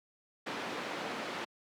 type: band-pass noise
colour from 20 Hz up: pink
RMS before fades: -39 dBFS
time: 0.46-1.45 s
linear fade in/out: 10 ms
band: 230 to 3200 Hz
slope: 12 dB/octave
effects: high-pass 150 Hz 12 dB/octave